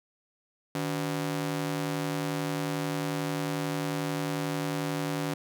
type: ring-modulated tone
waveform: sawtooth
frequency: 220 Hz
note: A3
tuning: in tune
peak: -22 dBFS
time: 0.75-5.34 s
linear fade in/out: 2 ms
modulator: 64.4 Hz
effects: none